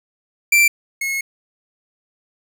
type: tone pair in turn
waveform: 45% pulse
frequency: 2349 / 2174 Hz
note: D7 / C#7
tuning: 0 / -34 cents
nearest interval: minor second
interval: 134 cents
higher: first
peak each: -10 / -20 dBFS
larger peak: first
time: 0.52-0.68 / 1.01-1.21 s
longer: second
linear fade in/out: 5 ms
effects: none